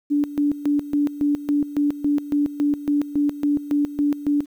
sine tone with tremolo, 290.3 Hz, D4, 20 cents flat, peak -16 dBFS, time 0.1-4.46 s, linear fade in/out 20 ms, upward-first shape square, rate 3.6 Hz, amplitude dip 80%, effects 9-bit

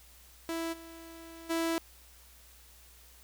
sawtooth tone with level steps, 330 Hz, E4, 2 cents sharp, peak -29 / -43 / -25 dBFS, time 0.49-1.78 s, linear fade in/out 0 ms, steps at 0.72 / 1.49 s, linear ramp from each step 20 ms, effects added 60 Hz sine -58 dBFS peak until 3.23 s + white hiss -58 dBFS RMS until 3.23 s

